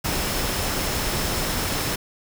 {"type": "tone in noise", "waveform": "sine", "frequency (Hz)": 5274, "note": "E8", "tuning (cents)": 0, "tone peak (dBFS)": -36, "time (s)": [0.04, 1.96], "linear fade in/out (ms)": 10, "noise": "pink", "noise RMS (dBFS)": -25, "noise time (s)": [0.04, 1.96], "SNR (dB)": -14, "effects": []}